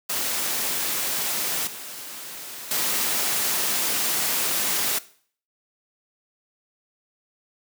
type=noise with level steps; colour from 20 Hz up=white; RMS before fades=-26 / -37 / -24 dBFS; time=0.09-4.99 s; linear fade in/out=10 ms; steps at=1.67 / 2.71 s; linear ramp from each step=2 ms; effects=noise-tail reverb RT60 0.5 s tail -17 dB re dry + high-pass 150 Hz 12 dB/octave